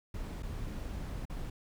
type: noise with dropouts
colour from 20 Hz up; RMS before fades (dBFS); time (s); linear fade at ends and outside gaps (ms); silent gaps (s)
brown; -39; 0.14-1.5; 5; 0.425-0.43 / 1.254-1.297
effects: none